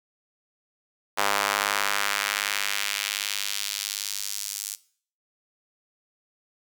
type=tone with high-pass filter sweep; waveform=sawtooth; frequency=101.3 Hz; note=G#2; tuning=43 cents flat; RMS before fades=-28 dBFS; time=1.17-4.76 s; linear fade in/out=20 ms; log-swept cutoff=880 to 6900 Hz; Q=1.1; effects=noise-tail reverb RT60 0.5 s tail -19 dB re dry